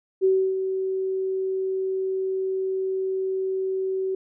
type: tone with ADSR envelope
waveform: sine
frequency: 380 Hz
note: F#4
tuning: 46 cents sharp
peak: -15 dBFS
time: 0.21-4.15 s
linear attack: 34 ms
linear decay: 300 ms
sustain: -8 dB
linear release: 4 ms
effects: none